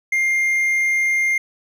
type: tone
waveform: triangle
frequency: 2112 Hz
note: C7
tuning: 16 cents sharp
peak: -14 dBFS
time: 0.12-1.38 s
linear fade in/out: 5 ms
effects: none